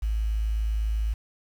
sine tone with quantisation, 53.9 Hz, A1, 35 cents flat, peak -23 dBFS, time 0.02-1.14 s, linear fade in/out 10 ms, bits 8, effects none

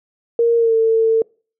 sine tone with pitch glide, 466.2 to 448.8 Hz, A#4 to A4, 0 to +34 cents, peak -11 dBFS, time 0.39-1.22 s, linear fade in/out 2 ms, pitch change -66 cents, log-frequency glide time 0.57-0.75 s, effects noise-tail reverb RT60 0.4 s tail -26 dB re dry

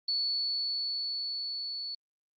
sine tone with level ramp, 4435 Hz, C#8, in tune, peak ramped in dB -27 to -35 dBFS, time 0.08-1.95 s, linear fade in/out 5 ms, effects Opus 48 kbps

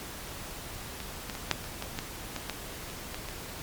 clicks, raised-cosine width 0.2 ms, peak -21 / -18 / -20 / -6 / -25 / -17 / -15 / -17 / -14 / -26 / -19 / -21 dBFS, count 12, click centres 1.003 / 1.298 / 1.352 / 1.513 / 1.642 / 1.824 / 1.989 / 2.363 / 2.497 / 2.9 / 3.145 / 3.287 s, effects pink hiss -41 dBFS RMS until 3.62 s + MP3 96 kbps

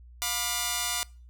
5% pulse chord, B diminished, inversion second, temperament just, 711.2 / 987.8 / 1185.3 Hz, F5 / B5 / D6, +31 / 0 / +16 cents, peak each -21 dBFS, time 0.22-1.03 s, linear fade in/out 0 ms, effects noise-tail reverb RT60 0.4 s tail -25 dB re dry + added 60 Hz sine -47 dBFS peak until 1.29 s

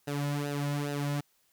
sawtooth tone with flanger, 144.1 Hz, D3, 33 cents flat, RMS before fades -32 dBFS, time 0.07-1.21 s, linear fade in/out 10 ms, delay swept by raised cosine 0.89 to 2.59 ms, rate 2.4 Hz, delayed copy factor -0.75, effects white hiss -70 dBFS RMS until 1.52 s

